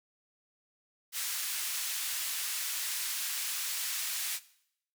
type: band-pass noise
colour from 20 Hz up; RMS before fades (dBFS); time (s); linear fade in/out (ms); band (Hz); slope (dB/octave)
white; -35; 1.12-4.4; 50; 1600 to 15000; 12
effects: noise-tail reverb RT60 0.7 s tail -18 dB re dry